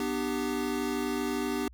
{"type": "chord", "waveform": "square", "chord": "G major", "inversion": "first", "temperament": "equal with one note detuned", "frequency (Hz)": [246.9, 299.5, 392], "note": ["B3", "D4", "G4"], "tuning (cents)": [0, 34, 0], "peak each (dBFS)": -34, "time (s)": [0, 1.68], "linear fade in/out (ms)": 2, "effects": ["added 60 Hz sine -49 dBFS peak until 1.73 s"]}